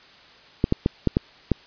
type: clicks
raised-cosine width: 3 ms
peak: -5 dBFS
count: 6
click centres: 0.641 / 0.724 / 0.861 / 1.073 / 1.169 / 1.517 s
effects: white hiss -50 dBFS RMS until 1.66 s + resampled to 11025 Hz